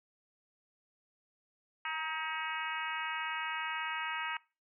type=harmonic tone with a mistuned harmonic; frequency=318.3 Hz; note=D#4; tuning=39 cents sharp; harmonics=3 / 4 / 5 / 6 / 7 / 8 / 9; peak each=-40 / -41 / -42 / -43 / -43 / -44 / -45 dBFS; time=1.85-4.37 s; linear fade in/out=2 ms; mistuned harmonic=3; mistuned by=-29 cents; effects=noise-tail reverb RT60 0.3 s tail -22 dB re dry